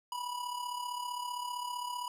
square tone with amplitude modulation, 979 Hz, B5, 15 cents flat, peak -34 dBFS, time 0.12-2.08 s, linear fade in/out 2 ms, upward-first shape sine, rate 35.4 Hz, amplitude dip 60%, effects resampled to 32000 Hz

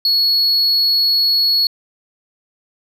sine tone, 4360 Hz, C#8, 29 cents flat, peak -9 dBFS, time 0.05-1.67 s, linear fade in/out 2 ms, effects tanh soft clip ceiling -11 dBFS

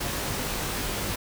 pink noise with comb filter, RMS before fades -30 dBFS, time 0-1.16 s, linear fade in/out 10 ms, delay 20 ms, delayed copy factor +0.55, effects none

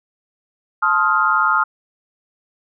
sine chord, F dominant seventh, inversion first, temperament just, 873.1 / 1047.7 / 1257.2 / 1396.9 Hz, A5 / C6 / Eb6 / F6, -14 / +2 / +18 / 0 cents, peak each -22 / -22 / -17 / -17 dBFS, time 0.82-1.64 s, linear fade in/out 10 ms, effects none

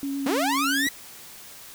sine tone with vibrato, 277.2 Hz, C#4, in tune, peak -26 dBFS, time 0.03-0.87 s, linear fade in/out 0 ms, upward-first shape sine, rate 8.9 Hz, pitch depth 14 cents each way
sawtooth linear sweep, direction up, 219.8 to 1989 Hz, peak -19 dBFS, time 0.26-0.89 s, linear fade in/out 5 ms
effects white hiss -44 dBFS RMS until 1.74 s

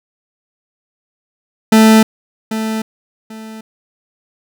40% pulse tone with echo, 220 Hz, A3, in tune, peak -4 dBFS, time 1.72-2.03 s, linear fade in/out 5 ms, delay 790 ms, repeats 2, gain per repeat -12 dB, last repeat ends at 3.61 s, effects none

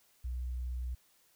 sine tone with vibrato, 62 Hz, B1, 7 cents sharp, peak -33 dBFS, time 0.24-0.95 s, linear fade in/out 10 ms, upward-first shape sine, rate 17 Hz, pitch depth 9 cents each way, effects tanh soft clip ceiling -31 dBFS + white hiss -68 dBFS RMS until 1.35 s

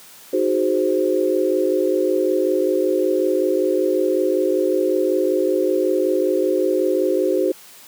sine chord, Ab dominant seventh, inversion second, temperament equal, 311.1 / 370 / 415.3 / 523.3 Hz, Eb4 / Gb4 / Ab4 / C5, 0 / 0 / 0 / 0 cents, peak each -23 / -19 / -24 / -21 dBFS, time 0.33-7.52 s, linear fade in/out 5 ms, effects white hiss -44 dBFS RMS until 7.87 s + high-pass 150 Hz 12 dB/octave

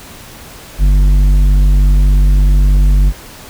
sine tone with tanh clipping, 48.29 Hz, G1, 25 cents flat, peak -7 dBFS, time 0.78-3.13 s, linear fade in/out 50 ms, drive 9 dB, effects pink hiss -34 dBFS RMS until 3.49 s

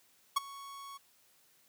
45% pulse tone with ADSR envelope, 1110 Hz, C#6, 2 cents sharp, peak -24 dBFS, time 0.36-0.98 s, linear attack 10 ms, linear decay 17 ms, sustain -21 dB, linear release 16 ms, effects white hiss -67 dBFS RMS until 1.68 s + high-pass 100 Hz 12 dB/octave

